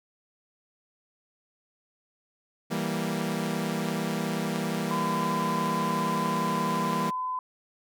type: chord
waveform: sawtooth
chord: E diminished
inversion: none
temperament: equal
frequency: 164.81 / 196 / 233.1 Hz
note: E3 / G3 / Bb3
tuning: 0 / 0 / 0 cents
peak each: -28 dBFS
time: 2.7-7.11 s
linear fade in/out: 20 ms
type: tone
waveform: sine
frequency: 1014 Hz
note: B5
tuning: 45 cents sharp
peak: -28 dBFS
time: 4.91-7.39 s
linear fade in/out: 2 ms
effects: none